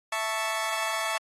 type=chord; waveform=20% pulse; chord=A major; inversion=second; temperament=equal; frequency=659.3 / 880 / 1108.7 Hz; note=E5 / A5 / C#6; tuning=0 / 0 / 0 cents; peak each=-27 dBFS; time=0.12-1.18 s; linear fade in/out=5 ms; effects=AAC 32 kbps